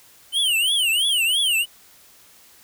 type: tone with vibrato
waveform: square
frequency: 3000 Hz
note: F#7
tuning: 23 cents sharp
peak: -18 dBFS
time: 0.32-1.66 s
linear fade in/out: 50 ms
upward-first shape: triangle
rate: 3 Hz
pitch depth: 250 cents each way
effects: white hiss -51 dBFS RMS until 2.63 s